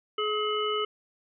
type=harmonic tone; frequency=424.2 Hz; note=G#4; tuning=37 cents sharp; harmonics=1 / 3 / 5 / 7; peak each=-29 / -30 / -40 / -32 dBFS; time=0.18-0.85 s; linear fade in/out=5 ms; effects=none